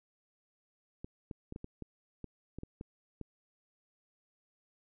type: clicks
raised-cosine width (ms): 3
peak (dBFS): -29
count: 11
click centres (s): 1.045 / 1.312 / 1.524 / 1.561 / 1.644 / 1.823 / 2.243 / 2.586 / 2.634 / 2.811 / 3.213
effects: none